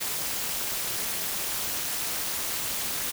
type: noise with amplitude modulation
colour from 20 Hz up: white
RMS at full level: -27 dBFS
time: 0-3.12 s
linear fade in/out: 20 ms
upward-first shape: sine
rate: 239 Hz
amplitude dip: 75%
effects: none